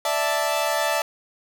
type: chord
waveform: sawtooth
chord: D suspended second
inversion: none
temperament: equal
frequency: 587.3 / 659.3 / 880 Hz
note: D5 / E5 / A5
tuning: 0 / 0 / 0 cents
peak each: -22 / -21 / -22 dBFS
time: 0.05-1.02 s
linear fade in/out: 2 ms
effects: none